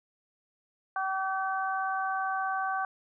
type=harmonic tone; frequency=383 Hz; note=G4; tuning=40 cents flat; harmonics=2 / 3 / 4; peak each=-31 / -33 / -34 dBFS; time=0.96-2.85 s; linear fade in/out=2 ms; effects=none